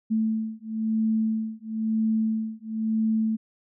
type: beating tone pair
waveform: sine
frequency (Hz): 220 / 221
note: A3 / A3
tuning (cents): 0 / +8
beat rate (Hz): 1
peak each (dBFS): -26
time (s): 0.1-3.37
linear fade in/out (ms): 20
effects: none